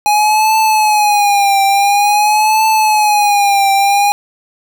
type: tone with vibrato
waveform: square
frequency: 830.6 Hz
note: G#5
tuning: in tune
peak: -9 dBFS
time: 0.06-4.12 s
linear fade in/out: 0 ms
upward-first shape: triangle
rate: 0.48 Hz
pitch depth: 99 cents each way
effects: none